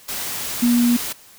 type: tone in noise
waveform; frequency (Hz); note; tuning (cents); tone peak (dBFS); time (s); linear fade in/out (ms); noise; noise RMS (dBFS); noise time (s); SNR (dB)
sine; 239.9; A#3; +50; -13; 0.62-0.97; 10; white; -27; 0.08-1.13; +11
effects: white hiss -47 dBFS RMS until 1.38 s